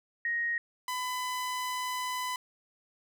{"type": "tone pair in turn", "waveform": ["sine", "sawtooth"], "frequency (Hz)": [1874, 1003.7], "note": ["A#6", "B5"], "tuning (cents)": [9, 28], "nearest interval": "major seventh", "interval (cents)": 1081, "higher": "first", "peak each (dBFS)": -28, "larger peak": "neither", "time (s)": [[0.25, 0.58], [0.88, 2.36]], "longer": "second", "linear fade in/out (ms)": 2, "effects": []}